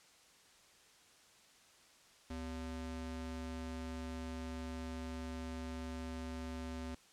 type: ring-modulated tone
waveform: square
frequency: 160 Hz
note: D#3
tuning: 49 cents sharp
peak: -39 dBFS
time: 2.3-6.95 s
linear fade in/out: 5 ms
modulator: 89.2 Hz
effects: white hiss -64 dBFS RMS until 7.12 s + low-pass 8000 Hz 12 dB/octave